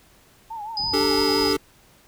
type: tone with vibrato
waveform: sine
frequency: 869 Hz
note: A5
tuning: 22 cents flat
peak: -30 dBFS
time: 0.5-1.49 s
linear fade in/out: 10 ms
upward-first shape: triangle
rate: 5.9 Hz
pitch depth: 120 cents each way
type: tone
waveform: sine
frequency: 4984 Hz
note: D#8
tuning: 2 cents sharp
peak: -23 dBFS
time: 0.77-1.53 s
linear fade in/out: 2 ms
type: low-pass noise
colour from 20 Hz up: white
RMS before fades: -40 dBFS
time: 0.79-1.58 s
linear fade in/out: 5 ms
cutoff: 150 Hz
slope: 12 dB/octave
type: chord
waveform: square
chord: D suspended fourth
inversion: none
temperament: just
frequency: 293.7 / 391.6 / 440.5 Hz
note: D4 / G4 / A4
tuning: 0 / -2 / +2 cents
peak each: -25 dBFS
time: 0.93-1.57 s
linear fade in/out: 10 ms
effects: pink hiss -55 dBFS RMS until 2.07 s